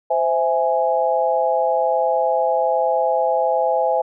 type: chord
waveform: sine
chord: C augmented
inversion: none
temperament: equal with one note detuned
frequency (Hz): 518.1 / 659.3 / 830.6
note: C5 / E5 / G#5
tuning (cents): -17 / 0 / 0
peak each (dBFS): -20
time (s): 0.1-4.02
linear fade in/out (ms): 10
effects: none